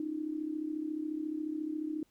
sine tone with amplitude modulation, 308.4 Hz, D#4, 15 cents flat, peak -30 dBFS, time 0-2.03 s, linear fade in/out 2 ms, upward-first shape sine, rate 34.2 Hz, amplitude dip 75%, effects pink hiss -72 dBFS RMS until 2.1 s

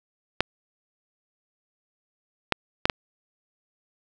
clicks, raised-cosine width 0.3 ms, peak -3 dBFS, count 4, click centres 0.406 / 2.523 / 2.855 / 2.898 s, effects none

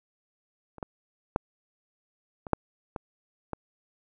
clicks, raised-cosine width 1 ms, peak -30 / -19 / -10 / -24 / -7 / -19 / -18 dBFS, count 7, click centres 0.783 / 0.828 / 1.361 / 2.468 / 2.533 / 2.962 / 3.533 s, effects none

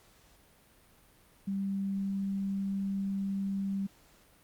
sine tone, 196 Hz, G3, in tune, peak -30 dBFS, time 1.47-3.87 s, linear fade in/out 10 ms, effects pink hiss -62 dBFS RMS until 4.43 s + Opus 48 kbps

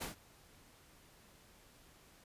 pink noise with ADSR envelope, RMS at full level -40 dBFS, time 0-2.24 s, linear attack 20 ms, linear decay 130 ms, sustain -23 dB, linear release 4 ms, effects resampled to 32000 Hz

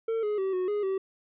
triangle tone with pitch steps, 451.7 / 419.3 / 383.7 / 367.4 / 414.6 / 384.1 Hz, A4 / G#4 / G4 / F#4 / G#4 / G4, +45 / +17 / -37 / -12 / -3 / -35 cents, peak -24 dBFS, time 0.08-0.98 s, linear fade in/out 5 ms, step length 150 ms, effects resampled to 8000 Hz

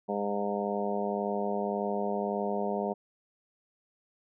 harmonic tone with a mistuned harmonic, 101.8 Hz, G#2, 34 cents flat, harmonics 2 / 3 / 4 / 5 / 6 / 7 / 8 / 9, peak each -34 / -46 / -34 / -37 / -36 / -36 / -45 / -39 dBFS, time 0.08-2.94 s, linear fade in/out 20 ms, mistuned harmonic 8, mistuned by -22 cents, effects none

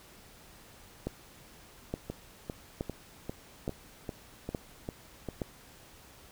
two click trains, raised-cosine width 2 ms, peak -22 / -19 dBFS, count 9 / 6, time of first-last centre 2.1-5.287 / 1.07-5.418 s, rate 2.51 / 1.15 Hz, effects pink hiss -55 dBFS RMS until 6.31 s

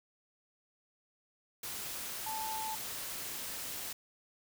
sine tone in noise, 878 Hz, A5, 4 cents flat, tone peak -37 dBFS, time 2.26-2.75 s, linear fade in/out 5 ms, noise white, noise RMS -41 dBFS, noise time 1.63-3.93 s, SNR +1 dB, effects none

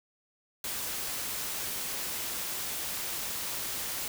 white noise, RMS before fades -35 dBFS, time 0.64-4.08 s, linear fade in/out 2 ms, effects none

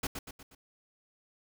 pink noise with echo, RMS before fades -33 dBFS, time 0.03-0.07 s, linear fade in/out 5 ms, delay 120 ms, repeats 4, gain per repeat -6 dB, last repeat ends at 0.55 s, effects none

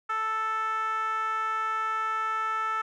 10% pulse tone with band-pass filter, 440 Hz, A4, in tune, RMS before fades -29 dBFS, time 0.09-2.82 s, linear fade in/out 10 ms, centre 1300 Hz, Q 4.1, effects none

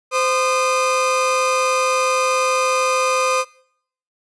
30% pulse tone pair together, 516.9 / 1224 Hz, C5 / D#6, -21 / -29 cents, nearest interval octave + minor third, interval 1492 cents, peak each -16 dBFS, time 0.11-3.45 s, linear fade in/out 50 ms, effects noise-tail reverb RT60 0.7 s tail -24 dB re dry + resampled to 22050 Hz

